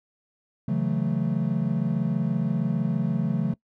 triangle chord, F# minor seventh, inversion second, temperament equal, 138.59 / 164.81 / 185 / 220 Hz, C#3 / E3 / F#3 / A3, 0 / 0 / 0 / 0 cents, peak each -26 dBFS, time 0.68-3.54 s, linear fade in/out 5 ms, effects noise-tail reverb RT60 0.1 s tail -22 dB re dry

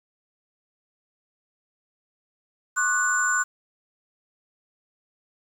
sine tone cluster, 1086 / 1178 / 1480 / 7240 Hz, C#6 / D6 / F#6 / A8, -36 / +5 / 0 / +48 cents, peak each -30 / -29 / -22 / -27 dBFS, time 2.76-3.44 s, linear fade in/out 20 ms, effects 8-bit

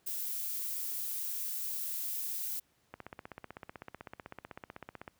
violet noise, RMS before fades -37 dBFS, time 0.06-2.6 s, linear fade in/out 10 ms
click train, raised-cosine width 0.5 ms, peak -28 dBFS, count 35, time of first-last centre 2.94-5.078 s, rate 15.9 Hz
effects pink hiss -72 dBFS RMS until 5.19 s + high-pass 60 Hz 12 dB/octave

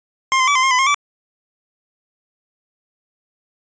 25% pulse tone with pitch steps, 1059 / 1035 / 1148 / 1035 / 1065 / 1005 / 1070 / 1157 Hz, C6 / C6 / D6 / C6 / C6 / B5 / C6 / D6, +21 / -19 / -40 / -19 / +30 / +30 / +38 / -26 cents, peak -9 dBFS, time 0.32-0.944 s, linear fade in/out 0 ms, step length 78 ms, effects resampled to 16000 Hz

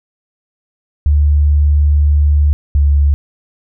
sine tone pair in turn, 73.42 / 71.7 Hz, D2 / D2, 0 / -41 cents, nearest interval unison, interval 41 cents, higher first, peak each -7 dBFS, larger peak neither, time 1.06-2.53 / 2.75-3.14 s, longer first, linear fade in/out 0 ms, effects none

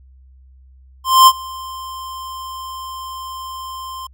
square tone with ADSR envelope, 1046.5 Hz, C6, in tune, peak -4 dBFS, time 1.04-4.07 s, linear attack 230 ms, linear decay 51 ms, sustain -24 dB, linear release 5 ms, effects added 65 Hz sine -43 dBFS peak until 4.13 s

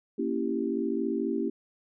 sine chord, A# diminished seventh, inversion none, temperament equal with one note detuned, 233.1 / 277.2 / 331.2 / 392 Hz, A#3 / C#4 / E4 / G4, 0 / 0 / +8 / 0 cents, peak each -32 dBFS, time 0.18-1.5 s, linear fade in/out 10 ms, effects none

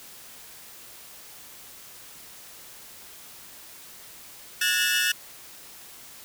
sawtooth tone cluster, 1455 / 1677 / 1801 / 2650 / 2903 Hz, F#6 / G#6 / A6 / E7 / F#7, -29 / +16 / +40 / +9 / -34 cents, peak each -25 dBFS, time 4.61-5.12 s, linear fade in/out 5 ms, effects white hiss -46 dBFS RMS until 6.24 s

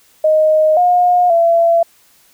sine tone with pitch steps, 622 / 715 / 674 Hz, D#5 / F5 / E5, -1 / +41 / +38 cents, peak -8 dBFS, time 0.24-1.83 s, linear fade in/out 5 ms, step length 530 ms, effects white hiss -51 dBFS RMS until 2.33 s

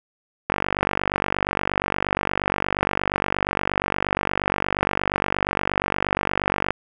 click train, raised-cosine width 0.5 ms, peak -5 dBFS, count 302, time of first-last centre 0.5-6.706 s, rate 48.5 Hz, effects none

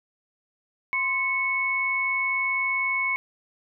sine tone pair together, 1041 / 2206 Hz, C6 / C#7, -9 / -9 cents, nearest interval octave + minor second, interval 1300 cents, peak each -30 / -23 dBFS, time 0.93-3.16 s, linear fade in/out 0 ms, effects none

